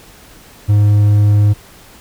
triangle tone, 103.6 Hz, G#2, 4 cents flat, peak -5 dBFS, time 0.68-1.54 s, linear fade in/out 20 ms, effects pink hiss -41 dBFS RMS until 2 s

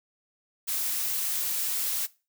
blue noise, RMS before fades -29 dBFS, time 0.67-2.07 s, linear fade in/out 20 ms, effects noise-tail reverb RT60 0.3 s tail -20 dB re dry

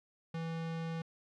square tone, 164.2 Hz, E3, 6 cents flat, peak -37 dBFS, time 0.34-1.02 s, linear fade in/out 5 ms, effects low-pass 4000 Hz 12 dB/octave + 13-bit

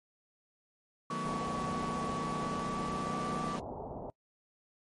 sine tone with pitch glide, 1131 to 1163.5 Hz, C#6 to D6, +34 to -17 cents, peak -36 dBFS, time 1.1-3.56 s, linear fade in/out 2 ms, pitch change +49 cents, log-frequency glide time 2.12-3.31 s
sawtooth chord, B dominant seventh, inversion first, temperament equal, 155.56 / 185 / 220 / 246.9 Hz, D#3 / F#3 / A3 / B3, 0 / 0 / 0 / 0 cents, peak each -38 dBFS, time 1.1-3.6 s, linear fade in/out 10 ms
white low-pass noise, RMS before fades -42 dBFS, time 1.25-4.1 s, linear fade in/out 0 ms, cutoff 890 Hz, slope 48 dB/octave
effects noise-tail reverb RT60 0.1 s tail -24 dB re dry + MP3 48 kbps

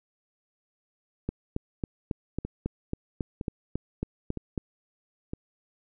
two click trains, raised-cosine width 3 ms, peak -20 / -16 dBFS, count 4 / 13, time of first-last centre 2.45-5.335 / 1.29-4.578 s, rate 1.04 / 3.65 Hz, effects none

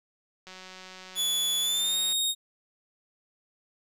click train, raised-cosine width 0.2 ms, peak -28 dBFS, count 309, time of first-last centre 0.47-2.126 s, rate 186 Hz
sawtooth tone with pitch glide, 3435 to 3724 Hz, A7 to A#7, -42 to -2 cents, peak -22 dBFS, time 1.15-2.35 s, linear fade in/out 50 ms, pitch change +140 cents, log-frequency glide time 1.61-1.98 s
effects none

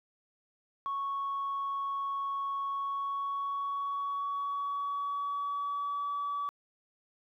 sine tone with pitch glide, 1107 to 1146 Hz, C#6 to D6, -3 to -43 cents, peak -30 dBFS, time 0.86-6.49 s, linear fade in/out 0 ms, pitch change +60 cents, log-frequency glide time 2.66-6.11 s, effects tanh soft clip ceiling -28 dBFS + 12-bit

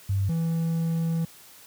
sine / triangle tone pair in turn, 98 / 164.82 Hz, G2 / E3, 0 / 0 cents, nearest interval major sixth, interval 900 cents, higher second, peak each -21 dBFS, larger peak neither, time 0.09-0.29 / 0.29-1.25 s, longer second, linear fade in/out 5 ms, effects white hiss -50 dBFS RMS until 1.66 s + high-pass 60 Hz 12 dB/octave

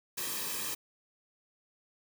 white noise with comb filter, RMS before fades -36 dBFS, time 0.17-0.75 s, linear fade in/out 10 ms, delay 1.4 ms, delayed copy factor -0.75, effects none

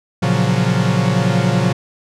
45% pulse chord, Gb major seventh, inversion first, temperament equal, 116.54 / 138.59 / 174.61 / 185 Hz, Bb2 / Db3 / F3 / Gb3, 0 / 0 / 0 / 0 cents, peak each -19 dBFS, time 0.22-1.73 s, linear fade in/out 10 ms, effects low-pass 7000 Hz 12 dB/octave

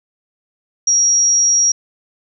sine tone, 5670 Hz, F8, 25 cents sharp, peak -10 dBFS, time 0.87-1.72 s, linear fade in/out 5 ms, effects none

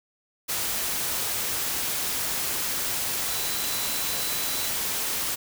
sine tone in noise, 3993 Hz, B7, 18 cents sharp, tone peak -36 dBFS, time 3.29-4.7 s, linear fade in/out 20 ms, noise white, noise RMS -28 dBFS, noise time 0.48-5.36 s, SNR -11 dB, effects none

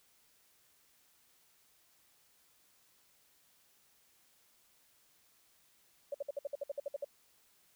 sine tone bursts, 567 Hz, C#5, 39 cents sharp, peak -34 dBFS, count 12, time 6.12-7.046 s, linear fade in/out 5 ms, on 24 ms, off 58 ms, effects white hiss -69 dBFS RMS until 7.75 s

